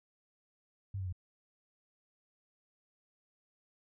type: tone with pitch steps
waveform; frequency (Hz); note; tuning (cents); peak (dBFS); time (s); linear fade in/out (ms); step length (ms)
sine; 98 / 93.95 / 90.07; G2 / F#2 / F#2; 0 / +27 / -46; -35; 0.94-1.126; 5; 62
effects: none